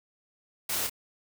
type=noise with echo; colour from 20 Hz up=white; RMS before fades=-31 dBFS; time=0.69-0.87 s; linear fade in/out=5 ms; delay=27 ms; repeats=1; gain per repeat=-5 dB; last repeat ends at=0.897 s; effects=none